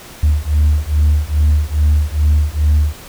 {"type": "beating tone pair", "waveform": "sine", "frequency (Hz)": [74, 76.4], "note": ["D2", "D#2"], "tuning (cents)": [14, -31], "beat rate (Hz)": 2.4, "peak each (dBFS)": -12, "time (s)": [0.23, 2.94], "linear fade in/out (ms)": 5, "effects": ["tanh soft clip ceiling -6 dBFS", "pink hiss -36 dBFS RMS until 3.08 s"]}